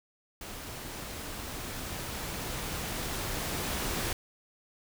pink noise with level ramp, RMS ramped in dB -42 to -32 dBFS, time 0.41-4.13 s, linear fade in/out 2 ms, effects none

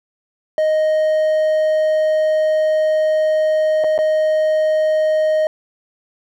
triangle tone with dropouts, 622.3 Hz, D#5, in tune, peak -11 dBFS, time 0.58-5.47 s, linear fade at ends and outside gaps 1 ms, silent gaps 3.839-3.843 / 3.979-3.988 s, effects none

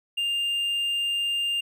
triangle tone, 2802 Hz, F7, 5 cents sharp, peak -22 dBFS, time 0.17-1.61 s, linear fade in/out 10 ms, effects none

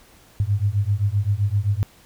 sine beating tone pair, 98 / 105.7 Hz, G2 / G#2, 0 / +31 cents, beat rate 7.7 Hz, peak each -21 dBFS, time 0.4-1.83 s, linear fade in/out 0 ms, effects pink hiss -52 dBFS RMS until 2.05 s

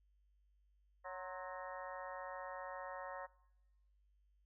harmonic tone with a mistuned harmonic, 185 Hz, F#3, in tune, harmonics 3 / 4 / 5 / 6 / 7 / 8 / 9 / 10, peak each -49 / -52 / -53 / -51 / -55 / -62 / -59 / -54 dBFS, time 1.04-3.27 s, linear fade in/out 20 ms, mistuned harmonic 6, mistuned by -68 cents, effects noise-tail reverb RT60 1.0 s tail -22 dB re dry + added 50 Hz sine -70 dBFS peak until 4.45 s

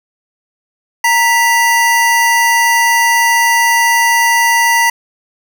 square tone pair together, 929 / 1968.5 Hz, A#5 / B6, -6 / -6 cents, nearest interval octave + minor second, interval 1300 cents, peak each -12 dBFS, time 1.04-4.9 s, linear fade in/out 5 ms, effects 7-bit

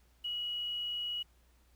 sine tone with quantisation, 2914 Hz, F#7, 27 cents flat, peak -34 dBFS, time 0.24-1.23 s, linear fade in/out 10 ms, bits 10, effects added 60 Hz sine -64 dBFS peak until 1.75 s + pink hiss -71 dBFS RMS until 1.75 s

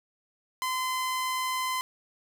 sawtooth tone, 1027 Hz, C6, 33 cents flat, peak -24 dBFS, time 0.62-1.81 s, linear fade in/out 0 ms, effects none

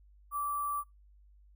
sine tone with sample-and-hold, 1161 Hz, D6, 20 cents flat, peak -31 dBFS, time 0.31-0.84 s, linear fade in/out 50 ms, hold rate 11025 Hz, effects noise-tail reverb RT60 0.2 s tail -23 dB re dry + added 50 Hz sine -57 dBFS peak until 1.55 s

